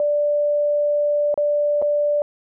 sine tone with dropouts, 587.3 Hz, D5, in tune, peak -16 dBFS, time 0-2.22 s, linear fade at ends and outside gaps 1 ms, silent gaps 1.342-1.376 / 1.817-1.823 s, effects none

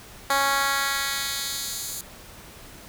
10% pulse tone with high-pass filter sweep, 276.5 Hz, C#4, 4 cents flat, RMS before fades -26 dBFS, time 0.3-2.01 s, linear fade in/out 2 ms, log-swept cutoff 730 to 7700 Hz, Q 0.91, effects pink hiss -45 dBFS RMS until 2.88 s

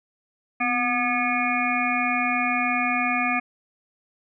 harmonic tone with a mistuned harmonic, 243 Hz, B3, 28 cents flat, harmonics 1 / 3 / 5 / 7 / 9 / 10, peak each -28 / -27 / -28 / -32 / -27 / -27 dBFS, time 0.6-3.4 s, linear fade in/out 10 ms, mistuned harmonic 1, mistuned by +60 cents, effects none

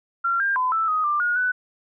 sine tone with pitch steps, 1373 / 1598 / 1014 / 1321 / 1253 / 1187 / 1439 / 1493 Hz, F6 / G6 / B5 / E6 / D#6 / D6 / F#6 / F#6, -30 / +33 / +45 / +3 / +12 / +18 / -49 / +15 cents, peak -19 dBFS, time 0.24-1.52 s, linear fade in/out 10 ms, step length 160 ms, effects none

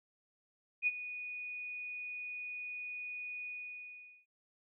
sine tone with ADSR envelope, 2470 Hz, D#7, 13 cents flat, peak -26 dBFS, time 0.82-4.26 s, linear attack 50 ms, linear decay 35 ms, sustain -14 dB, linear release 800 ms, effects none

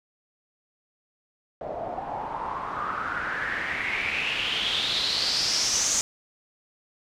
white noise with low-pass filter sweep, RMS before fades -28 dBFS, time 1.61-6.01 s, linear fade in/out 0 ms, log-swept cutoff 620 to 6800 Hz, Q 5.8, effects none

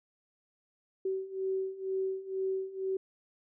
sine beating tone pair, 380.3 / 382.4 Hz, F#4 / G4, +48 / -43 cents, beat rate 2.1 Hz, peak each -36 / -33 dBFS, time 1.05-2.97 s, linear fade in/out 5 ms, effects none

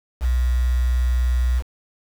sine tone with quantisation, 61.74 Hz, B1, in tune, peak -16 dBFS, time 0.2-1.63 s, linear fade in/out 50 ms, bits 6, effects none

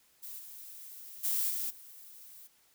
violet noise with level steps, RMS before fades -44 / -48 / -31 / -35 / -52 dBFS, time 0.22-2.48 s, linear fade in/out 20 ms, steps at 0.38 / 1.23 / 1.49 / 1.69 s, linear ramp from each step 20 ms, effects white hiss -67 dBFS RMS until 2.74 s

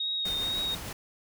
sine tone with vibrato, 3731 Hz, A#7, 1 cent sharp, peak -28 dBFS, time 0-0.75 s, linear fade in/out 5 ms, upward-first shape sine, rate 2.1 Hz, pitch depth 27 cents each way
pink noise with tremolo, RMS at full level -38 dBFS, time 0.25-0.93 s, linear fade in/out 5 ms, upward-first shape sine, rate 6.6 Hz, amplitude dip 25%
effects none

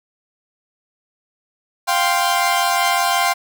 sawtooth chord, F suspended second, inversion none, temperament equal, 698.5 / 784 / 1046.5 Hz, F5 / G5 / C6, 0 / 0 / 0 cents, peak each -16 dBFS, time 1.87-3.34 s, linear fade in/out 20 ms, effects none

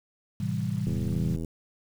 sine chord, A minor seventh, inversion none, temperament equal, 110 / 130.81 / 164.81 / 196 Hz, A2 / C3 / E3 / G3, 0 / 0 / 0 / 0 cents, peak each -32 dBFS, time 0.4-1.36 s, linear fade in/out 5 ms
click train, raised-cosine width 3 ms, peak -22 dBFS, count 48, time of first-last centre 0.87-1.447 s, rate 81.4 Hz
effects 8-bit

